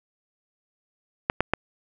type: clicks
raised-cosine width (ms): 0.5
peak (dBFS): -5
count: 3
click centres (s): 1.299 / 1.406 / 1.536
effects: none